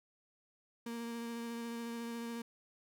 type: tone with vibrato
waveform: 35% pulse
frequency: 233.1 Hz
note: A#3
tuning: in tune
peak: -38 dBFS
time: 0.86-2.42 s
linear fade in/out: 5 ms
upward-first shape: sine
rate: 14 Hz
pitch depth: 13 cents each way
effects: none